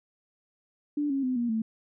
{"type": "tone with pitch steps", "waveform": "sine", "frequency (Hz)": [293.1, 273.5, 255.2, 238.1, 222.1], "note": ["D4", "C#4", "C4", "A#3", "A3"], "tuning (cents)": [-3, -23, -43, 37, 16], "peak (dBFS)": -25, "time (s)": [0.97, 1.62], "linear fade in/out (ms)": 5, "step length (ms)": 130, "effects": []}